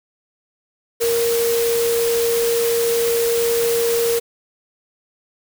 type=tone in noise; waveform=sine; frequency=466.2 Hz; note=A#4; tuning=in tune; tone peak=-16 dBFS; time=1-4.2 s; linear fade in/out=20 ms; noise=white; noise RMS=-25 dBFS; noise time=1-4.2 s; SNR=+6 dB; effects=none